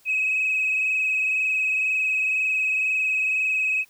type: tone with frequency modulation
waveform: sine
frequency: 2553 Hz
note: D#7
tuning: 44 cents sharp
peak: -19 dBFS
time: 0.05-3.85 s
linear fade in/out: 50 ms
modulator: 22 Hz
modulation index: 2.1
effects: tanh soft clip ceiling -16 dBFS + white hiss -58 dBFS RMS until 3.89 s